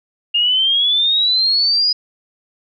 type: exponential sweep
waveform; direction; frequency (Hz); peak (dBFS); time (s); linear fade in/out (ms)
sine; up; 2817 to 4978; -12; 0.34-1.93; 10
effects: none